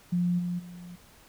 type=tone with level steps; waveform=sine; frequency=176.4 Hz; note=F3; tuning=18 cents sharp; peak=-23 / -28 / -41 dBFS; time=0.12-0.96 s; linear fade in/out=10 ms; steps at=0.38 / 0.58 s; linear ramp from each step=20 ms; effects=pink hiss -56 dBFS RMS until 1.28 s